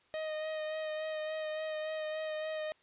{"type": "tone with vibrato", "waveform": "45% pulse", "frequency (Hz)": 622.3, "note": "D#5", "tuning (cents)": 0, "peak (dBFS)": -35, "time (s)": [0.14, 2.72], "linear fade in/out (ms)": 0, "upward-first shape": "sine", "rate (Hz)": 3.5, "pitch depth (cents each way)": 18, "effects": ["white hiss -68 dBFS RMS until 2.82 s", "resampled to 8000 Hz"]}